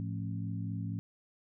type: harmonic tone with a mistuned harmonic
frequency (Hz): 54.3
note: A1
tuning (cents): -22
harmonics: 2 / 3 / 4 / 5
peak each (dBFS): -36 / -39 / -44 / -44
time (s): 0-0.99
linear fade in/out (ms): 0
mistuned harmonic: 3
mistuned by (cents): +100
effects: none